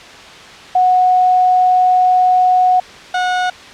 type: tone pair in turn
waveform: sine / 30% pulse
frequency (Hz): 734 / 729.9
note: F#5 / F#5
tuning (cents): -14 / -24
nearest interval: unison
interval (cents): 10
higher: first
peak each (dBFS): -8 / -11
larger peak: first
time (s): 0.75-2.8 / 3.14-3.5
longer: first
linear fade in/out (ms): 5
effects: white hiss -35 dBFS RMS until 3.73 s + low-pass 4000 Hz 12 dB/octave